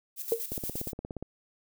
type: noise with tremolo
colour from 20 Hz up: violet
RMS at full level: -35 dBFS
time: 0.16-0.93 s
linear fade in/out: 50 ms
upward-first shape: square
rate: 8.4 Hz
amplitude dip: 60%
type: tone with exponential decay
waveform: sine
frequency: 458 Hz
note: A#4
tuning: 31 cents flat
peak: -19 dBFS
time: 0.32-0.43 s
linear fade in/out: 1 ms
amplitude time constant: 22 ms
type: click train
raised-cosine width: 2 ms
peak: -23 dBFS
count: 13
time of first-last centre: 0.52-1.226 s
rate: 17 Hz
effects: none